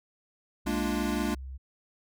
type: tone with pitch glide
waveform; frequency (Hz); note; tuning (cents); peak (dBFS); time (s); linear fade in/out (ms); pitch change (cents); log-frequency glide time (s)
sine; 61.74 to 65.79; B1 to C2; 0 to +10; -37; 0.65-1.58; 20; +110; 0.96-1.39
type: chord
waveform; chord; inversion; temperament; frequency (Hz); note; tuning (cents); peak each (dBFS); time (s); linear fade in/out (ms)
square; Bb dominant seventh; third; equal; 207.7 / 233.1 / 293.7 / 349.2; Ab3 / Bb3 / D4 / F4; 0 / 0 / 0 / 0; -33 / -34 / -33 / -36; 0.66-1.35; 10
effects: none